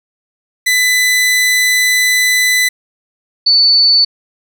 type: tone pair in turn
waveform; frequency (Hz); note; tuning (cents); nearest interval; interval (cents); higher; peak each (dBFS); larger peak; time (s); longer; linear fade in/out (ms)
sawtooth / sine; 2000 / 4490; B6 / C#8; +21 / +21; octave + major second; 1400; second; -6; neither; 0.66-2.69 / 3.46-4.05; first; 10
effects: none